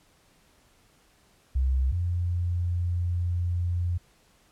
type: tone pair in turn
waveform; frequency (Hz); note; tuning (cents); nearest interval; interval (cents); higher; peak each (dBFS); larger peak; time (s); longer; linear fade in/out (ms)
sine; 65.41 / 87.61; C2 / F2; 0 / +6; perfect fourth; 506; second; -21 / -24; first; 1.55-1.92 / 1.92-3.98; second; 10
effects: pink hiss -62 dBFS RMS until 4.51 s + low-pass 12000 Hz 12 dB/octave